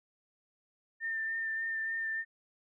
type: tone with vibrato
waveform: sine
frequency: 1799 Hz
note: A6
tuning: 38 cents sharp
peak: -32 dBFS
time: 1-2.25 s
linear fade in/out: 50 ms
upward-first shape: sine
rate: 3.4 Hz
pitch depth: 17 cents each way
effects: none